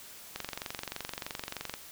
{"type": "click train", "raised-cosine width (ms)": 0.2, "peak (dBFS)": -18, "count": 33, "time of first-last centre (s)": [0.36, 1.739], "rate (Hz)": 23.2, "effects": ["white hiss -49 dBFS RMS until 1.91 s"]}